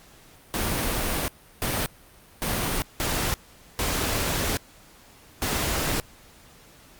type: noise bursts at uneven times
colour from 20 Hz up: pink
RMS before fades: -26 dBFS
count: 6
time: 0.54-1.28 / 1.62-1.86 / 2.42-2.82 / 3-3.34 / 3.79-4.57 / 5.42-6 s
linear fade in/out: 0 ms
effects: pink hiss -52 dBFS RMS until 6.99 s + Opus 48 kbps